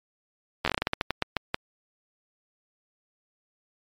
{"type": "slowing click train", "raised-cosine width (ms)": 0.3, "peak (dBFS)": -8, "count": 15, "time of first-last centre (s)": [0.65, 1.544], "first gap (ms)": 12, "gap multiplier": 1.23, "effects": ["MP3 96 kbps"]}